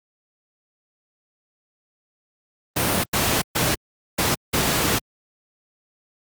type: noise bursts at uneven times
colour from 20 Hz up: pink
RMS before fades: -20 dBFS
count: 5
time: 2.76-3.04 / 3.13-3.42 / 3.55-3.75 / 4.18-4.35 / 4.53-4.99 s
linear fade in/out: 10 ms
effects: high-pass 80 Hz 12 dB/octave + Opus 32 kbps